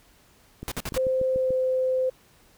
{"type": "click train", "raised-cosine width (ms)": 3, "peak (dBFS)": -22, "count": 7, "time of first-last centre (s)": [0.63, 1.506], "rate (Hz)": 6.85}
{"type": "noise bursts", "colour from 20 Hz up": "pink", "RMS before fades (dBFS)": -31, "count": 4, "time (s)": [0.68, 0.977], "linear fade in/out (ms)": 0, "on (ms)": 36, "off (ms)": 51}
{"type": "tone with pitch glide", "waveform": "sine", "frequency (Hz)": [520, 516.1], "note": ["C5", "C5"], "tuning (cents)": [-11, -24], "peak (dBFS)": -21, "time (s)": [0.96, 2.1], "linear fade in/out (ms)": 10, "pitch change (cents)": -13, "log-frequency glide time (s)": [1.34, 1.54]}
{"effects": ["pink hiss -58 dBFS RMS until 2.57 s"]}